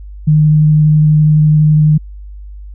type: tone with vibrato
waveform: sine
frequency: 152.9 Hz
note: D#3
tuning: 30 cents flat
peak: -5 dBFS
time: 0.27-1.98 s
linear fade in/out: 10 ms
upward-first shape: sine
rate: 12 Hz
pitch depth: 9 cents each way
effects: added 50 Hz sine -27 dBFS peak until 2.74 s